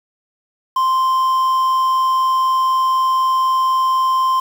triangle tone with quantisation, 1044 Hz, C6, 4 cents flat, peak -11 dBFS, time 0.76-4.4 s, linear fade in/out 5 ms, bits 6, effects none

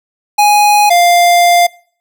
square tone pair in turn, 830.6 / 698.4 Hz, G#5 / F5, 0 / 0 cents, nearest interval minor third, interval 300 cents, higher first, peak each -6 dBFS, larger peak neither, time 0.38-0.9 / 0.9-1.67 s, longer second, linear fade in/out 10 ms, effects noise-tail reverb RT60 0.5 s tail -24 dB re dry

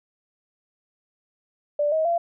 sine tone with pitch steps, 587.3 / 633.1 / 682.5 Hz, D5 / D#5 / F5, 0 / +30 / -40 cents, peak -19 dBFS, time 1.79-2.18 s, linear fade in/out 5 ms, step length 130 ms, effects none

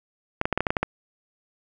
clicks, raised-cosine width 0.5 ms, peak -7 dBFS, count 9, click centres 0.414 / 0.455 / 0.527 / 0.576 / 0.606 / 0.668 / 0.705 / 0.768 / 0.83 s, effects none

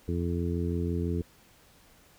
harmonic tone, 86 Hz, F2, 26 cents flat, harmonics 1 / 2 / 3 / 4 / 5, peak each -30 / -33 / -35 / -36 / -37 dBFS, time 0.08-1.22 s, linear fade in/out 5 ms, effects pink hiss -59 dBFS RMS until 2.18 s

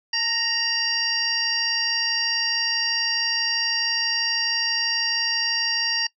harmonic tone with a mistuned harmonic, 932.3 Hz, A#5, in tune, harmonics 1 / 2 / 3 / 5 / 6, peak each -36 / -28 / -29 / -24 / -27 dBFS, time 0.13-6.07 s, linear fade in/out 5 ms, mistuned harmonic 1, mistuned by -64 cents, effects noise-tail reverb RT60 0.1 s tail -22 dB re dry

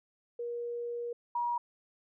sine tone pair in turn, 475.7 / 956.4 Hz, A#4 / A#5, +35 / +44 cents, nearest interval octave, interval 1209 cents, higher second, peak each -34 / -29 dBFS, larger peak second, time 0.39-1.13 / 1.35-1.58 s, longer first, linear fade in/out 5 ms, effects none

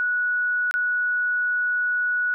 sine tone with dropouts, 1468 Hz, F#6, 14 cents flat, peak -20 dBFS, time 0-2.34 s, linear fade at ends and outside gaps 0 ms, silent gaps 0.711-0.74 s, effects none

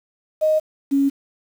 sine tone pair in turn, 622 / 277.1 Hz, D#5 / C#4, -1 / -1 cents, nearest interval octave + major second, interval 1400 cents, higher first, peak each -14 dBFS, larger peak neither, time 0.41-0.6 / 0.91-1.1 s, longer neither, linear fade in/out 20 ms, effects 7-bit

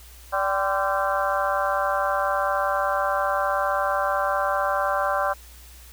harmonic tone with a mistuned harmonic, 194.6 Hz, G3, 12 cents flat, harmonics 3 / 4 / 5 / 6 / 7 / 8, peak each -26 / -27 / -28 / -29 / -29 / -30 dBFS, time 0.32-5.34 s, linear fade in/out 20 ms, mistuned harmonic 5, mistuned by +96 cents, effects added 60 Hz sine -45 dBFS peak until 5.92 s + white hiss -49 dBFS RMS until 5.92 s

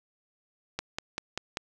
click train, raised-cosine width 0.2 ms, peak -14 dBFS, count 5, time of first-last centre 0.79-1.571 s, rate 5.12 Hz, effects none

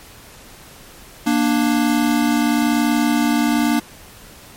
square tone pair together, 234.6 / 295.6 Hz, A#3 / D4, +11 / +11 cents, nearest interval major third, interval 400 cents, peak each -18 dBFS, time 1.26-3.8 s, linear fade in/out 10 ms, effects pink hiss -42 dBFS RMS until 4.56 s + MP3 64 kbps

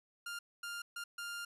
sawtooth tone bursts at uneven times, 1400 Hz, F6, 4 cents sharp, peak -37 dBFS, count 4, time 0.26-0.39 / 0.63-0.82 / 0.96-1.04 / 1.18-1.45 s, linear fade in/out 5 ms, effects resampled to 32000 Hz + 12-bit

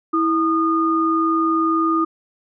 sine tone pair together, 325.8 / 1224 Hz, E4 / D#6, -20 / -29 cents, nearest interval octave + major seventh, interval 2291 cents, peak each -18 dBFS, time 0.13-2.05 s, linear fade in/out 10 ms, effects none

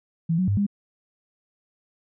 sine tone with pitch steps, 165.1 / 185.2 / 100.5 / 202.4 Hz, E3 / F#3 / G2 / G#3, +3 / +2 / +44 / -44 cents, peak -19 dBFS, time 0.29-0.666 s, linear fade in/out 10 ms, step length 94 ms, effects none

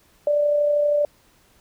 sine tone with amplitude modulation, 587.3 Hz, D5, in tune, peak -15 dBFS, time 0.27-1.05 s, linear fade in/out 2 ms, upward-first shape sine, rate 32.6 Hz, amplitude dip 30%, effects pink hiss -58 dBFS RMS until 1.6 s

